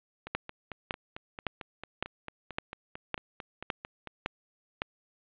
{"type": "two click trains", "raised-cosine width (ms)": 0.3, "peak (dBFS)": [-13, -22], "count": [9, 18], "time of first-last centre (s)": [[0.35, 4.819], [0.27, 4.073]], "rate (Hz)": [1.79, 4.47], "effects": ["resampled to 8000 Hz", "7-bit"]}